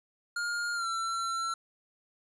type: tone with pitch glide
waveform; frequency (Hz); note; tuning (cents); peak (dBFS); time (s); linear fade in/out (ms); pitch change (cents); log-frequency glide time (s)
square; 1415 to 1349.5; F6 to E6; +22 to +40; -31; 0.36-1.54; 5; -82; 0.74-0.87
effects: resampled to 22050 Hz + 11-bit